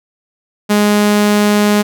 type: tone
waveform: sawtooth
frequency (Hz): 207.7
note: G#3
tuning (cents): 0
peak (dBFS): -5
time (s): 0.69-1.83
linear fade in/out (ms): 20
effects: none